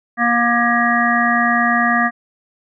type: harmonic tone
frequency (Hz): 237.3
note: A#3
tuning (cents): +31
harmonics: 1 / 3 / 5 / 7 / 8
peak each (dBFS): -19 / -19 / -19 / -19 / -19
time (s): 0.17-2.11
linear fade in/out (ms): 50
effects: none